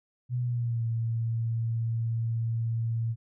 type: tone with pitch glide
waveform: sine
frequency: 123.5 to 114.57 Hz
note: B2 to A#2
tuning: 0 to -30 cents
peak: -26 dBFS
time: 0.29-3.16 s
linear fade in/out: 50 ms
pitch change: -130 cents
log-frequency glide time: 0.39-0.85 s
effects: none